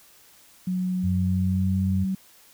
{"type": "tone with pitch glide", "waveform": "sine", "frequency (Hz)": [183.4, 190.09], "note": ["F#3", "F#3"], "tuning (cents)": [-15, 47], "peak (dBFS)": -23, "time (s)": [0.67, 2.15], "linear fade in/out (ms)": 5, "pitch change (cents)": 62, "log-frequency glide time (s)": [1.2, 1.79]}
{"type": "tone", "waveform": "sine", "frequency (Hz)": 92.5, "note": "F#2", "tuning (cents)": 0, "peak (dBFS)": -23, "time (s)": [1.03, 2.05], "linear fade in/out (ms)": 20}
{"effects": ["white hiss -54 dBFS RMS until 2.53 s"]}